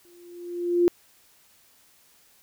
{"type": "tone with exponential growth", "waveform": "sine", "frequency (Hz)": 349.2, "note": "F4", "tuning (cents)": 0, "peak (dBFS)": -14, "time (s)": [0.05, 0.88], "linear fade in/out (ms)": 0, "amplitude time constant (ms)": 180, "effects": ["white hiss -59 dBFS RMS until 2.42 s"]}